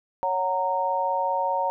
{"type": "chord", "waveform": "sine", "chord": "F# major", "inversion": "second", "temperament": "just", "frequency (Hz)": [555, 740, 925], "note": ["C#5", "F#5", "A#5"], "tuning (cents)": [2, 0, -14], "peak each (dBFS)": [-28, -29, -24], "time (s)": [0.23, 1.7], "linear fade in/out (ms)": 0, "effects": []}